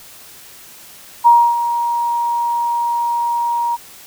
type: tone with ADSR envelope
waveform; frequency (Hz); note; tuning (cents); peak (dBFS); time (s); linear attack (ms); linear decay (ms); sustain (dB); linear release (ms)
sine; 945; A#5; +23; -4; 1.24-3.77; 27; 280; -11; 28
effects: white hiss -40 dBFS RMS until 4.06 s